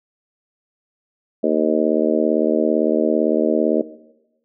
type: harmonic tone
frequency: 77.78 Hz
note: D#2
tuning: in tune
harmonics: 3 / 4 / 5 / 6 / 7 / 8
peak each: -22 / -22 / -22 / -22 / -22 / -22 dBFS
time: 1.43-3.82 s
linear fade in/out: 10 ms
effects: noise-tail reverb RT60 1.0 s tail -17 dB re dry